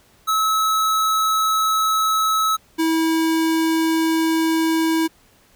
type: tone pair in turn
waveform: square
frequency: 1295 / 323.8 Hz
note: E6 / E4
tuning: -31 / -31 cents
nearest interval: 2 octaves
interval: 2400 cents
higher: first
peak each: -17 dBFS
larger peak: neither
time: 0.27-2.57 / 2.78-5.08 s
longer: neither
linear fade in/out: 20 ms
effects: pink hiss -55 dBFS RMS until 5.55 s